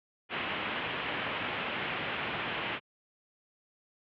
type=low-pass noise; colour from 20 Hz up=white; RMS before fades=-35 dBFS; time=0.29-2.8 s; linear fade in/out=50 ms; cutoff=3100 Hz; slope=48 dB/octave; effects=high-pass 100 Hz 12 dB/octave